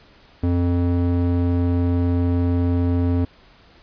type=tone with band-pass filter; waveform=square; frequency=87.31 Hz; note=F2; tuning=in tune; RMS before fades=-19 dBFS; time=0.43-3.25 s; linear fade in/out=5 ms; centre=210 Hz; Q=1.1; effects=pink hiss -51 dBFS RMS until 3.82 s + resampled to 11025 Hz